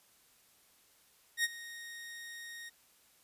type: tone with ADSR envelope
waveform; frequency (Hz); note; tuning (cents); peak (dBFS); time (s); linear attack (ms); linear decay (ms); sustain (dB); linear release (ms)
sawtooth; 1864.7; A#6; 0; -23; 1.37-2.7; 70; 32; -18; 19
effects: white hiss -66 dBFS RMS until 3.23 s + resampled to 32000 Hz

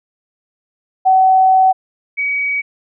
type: tone pair in turn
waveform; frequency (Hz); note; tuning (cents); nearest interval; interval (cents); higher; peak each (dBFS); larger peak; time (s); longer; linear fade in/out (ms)
sine; 756 / 2265; F#5 / C#7; +37 / +37; octave + perfect fifth; 1900; second; -7 / -15; first; 1.05-1.73 / 2.17-2.62; first; 20
effects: none

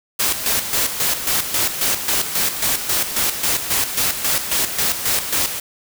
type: noise with tremolo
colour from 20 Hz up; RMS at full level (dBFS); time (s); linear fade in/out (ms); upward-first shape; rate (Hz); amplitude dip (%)
white; -18; 0.19-5.6; 10; square; 3.7; 60
effects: none

